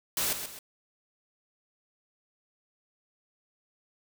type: noise with echo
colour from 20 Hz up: white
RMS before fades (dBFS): -29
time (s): 0.17-0.33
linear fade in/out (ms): 2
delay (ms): 130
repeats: 2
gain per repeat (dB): -8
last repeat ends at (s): 0.59
effects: none